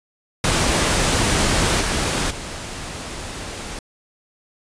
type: noise with level steps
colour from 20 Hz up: pink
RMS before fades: -18 / -21 / -31 dBFS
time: 0.44-3.79 s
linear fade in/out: 2 ms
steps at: 1.8 / 2.3 s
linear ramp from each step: 10 ms
effects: resampled to 22050 Hz